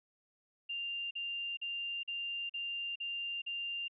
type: tone bursts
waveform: sine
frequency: 2791 Hz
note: F7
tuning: 2 cents flat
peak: -36 dBFS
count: 7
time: 0.69-3.882 s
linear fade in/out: 10 ms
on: 420 ms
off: 42 ms
effects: none